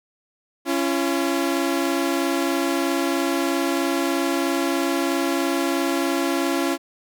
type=tone pair together; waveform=sawtooth; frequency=276.9 / 340 Hz; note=C#4 / F4; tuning=-2 / -46 cents; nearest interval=major third; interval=356 cents; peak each=-19 dBFS; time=0.65-6.78 s; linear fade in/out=50 ms; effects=none